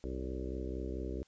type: harmonic tone with a mistuned harmonic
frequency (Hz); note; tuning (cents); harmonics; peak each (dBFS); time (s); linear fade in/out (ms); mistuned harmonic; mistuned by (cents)
64.5; C2; -24; 1 / 2 / 3 / 4 / 5 / 6 / 7 / 8 / 9; -39 / -50 / -48 / -46 / -44 / -44 / -47 / -54 / -53; 0.04-1.23; 0; 8; +56
effects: white hiss -69 dBFS RMS until 1.27 s + resampled to 16000 Hz